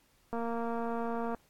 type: click train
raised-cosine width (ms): 1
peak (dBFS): -23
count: 237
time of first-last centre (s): 0.33-1.347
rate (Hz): 232
effects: pink hiss -68 dBFS RMS until 1.49 s + AAC 64 kbps